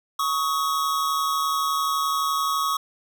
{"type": "tone pair together", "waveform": "square", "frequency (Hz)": [1114.3, 1266], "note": ["C#6", "D#6"], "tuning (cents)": [9, 30], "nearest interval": "major second", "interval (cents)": 221, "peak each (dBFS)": [-24, -27], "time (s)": [0.19, 2.77], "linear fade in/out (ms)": 5, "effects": []}